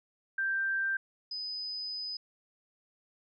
sine tone pair in turn, 1574 / 5006 Hz, G6 / D#8, +7 / +10 cents, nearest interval octave + minor sixth, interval 2003 cents, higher second, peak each -28 / -35 dBFS, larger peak first, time 0.38-0.97 / 1.31-2.17 s, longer second, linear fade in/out 5 ms, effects none

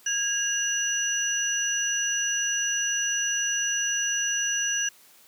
sine tone cluster, 1636 / 2832 / 5910 Hz, G#6 / F7 / F#8, -26 / +23 / -3 cents, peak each -29 / -31 / -26 dBFS, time 0.06-4.89 s, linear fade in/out 5 ms, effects white hiss -55 dBFS RMS until 5.27 s + high-pass 150 Hz 12 dB/octave

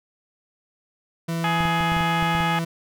40% pulse tone, 166.2 Hz, E3, 15 cents sharp, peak -23 dBFS, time 1.28-2.65 s, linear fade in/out 10 ms
harmonic tone, 419.7 Hz, G#4, 18 cents sharp, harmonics 2 / 3 / 4 / 5 / 6 / 7 / 8, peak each -24 / -28 / -30 / -32 / -34 / -35 / -36 dBFS, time 1.44-2.59 s, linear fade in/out 2 ms
clicks, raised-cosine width 5 ms, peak -20 dBFS, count 9, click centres 1.606 / 1.654 / 1.807 / 1.92 / 1.966 / 2.008 / 2.226 / 2.351 / 2.405 s
effects none

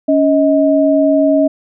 sine tone pair together, 280.9 / 630.6 Hz, C#4 / D#5, +23 / +23 cents, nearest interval octave + major second, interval 1400 cents, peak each -11 dBFS, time 0.08-1.48 s, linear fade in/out 10 ms, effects none

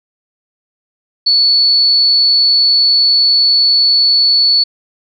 sine tone, 4435 Hz, C#8, in tune, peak -7 dBFS, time 1.26-4.64 s, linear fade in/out 10 ms, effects none

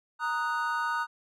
triangle chord, D# minor, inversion second, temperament equal, 932.3 / 1244.5 / 1480 Hz, A#5 / D#6 / F#6, 0 / 0 / 0 cents, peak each -30 dBFS, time 0.19-1.07 s, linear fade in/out 50 ms, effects none

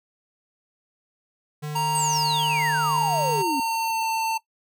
square tone, 150 Hz, D3, 37 cents sharp, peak -29 dBFS, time 1.62-3.43 s, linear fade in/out 20 ms
square tone with pitch glide, 932.3 to 896.4 Hz, A#5 to A5, 0 to +32 cents, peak -23 dBFS, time 1.75-4.38 s, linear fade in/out 10 ms, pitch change -68 cents, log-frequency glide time 2.96-4.07 s
sine exponential sweep, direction down, 8680 to 260 Hz, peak -25 dBFS, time 1.95-3.6 s, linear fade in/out 2 ms
effects noise-tail reverb RT60 0.1 s tail -18 dB re dry

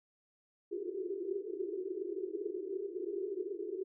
white band-pass noise, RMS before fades -39 dBFS, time 0.71-3.84 s, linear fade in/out 20 ms, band 350 to 410 Hz, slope 96 dB/octave, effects none

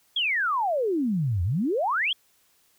sine exponential two-way sweep, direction down then up, 3404 to 82.41 to 3404 Hz, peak -22 dBFS, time 0.16-2.13 s, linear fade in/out 5 ms, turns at 1.43 s, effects white hiss -64 dBFS RMS until 2.78 s

